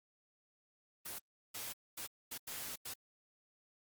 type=noise bursts at uneven times; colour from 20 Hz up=white; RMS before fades=-44 dBFS; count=6; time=1.05-1.19 / 1.54-1.73 / 1.97-2.07 / 2.31-2.38 / 2.47-2.76 / 2.85-2.94 s; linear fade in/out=10 ms; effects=Opus 24 kbps